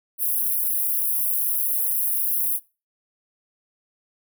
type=high-pass noise; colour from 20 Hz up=white; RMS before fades=-23 dBFS; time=0.18-2.6 s; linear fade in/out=50 ms; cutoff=10000 Hz; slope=96 dB/octave; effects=noise-tail reverb RT60 0.3 s tail -22 dB re dry